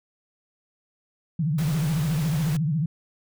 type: tone with vibrato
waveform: sine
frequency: 154.3 Hz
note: D#3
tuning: 14 cents flat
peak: -21 dBFS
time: 1.39-2.86 s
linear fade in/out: 5 ms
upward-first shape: sine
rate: 14 Hz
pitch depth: 180 cents each way
type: noise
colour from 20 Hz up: pink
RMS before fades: -36 dBFS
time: 1.58-2.57 s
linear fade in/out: 5 ms
effects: none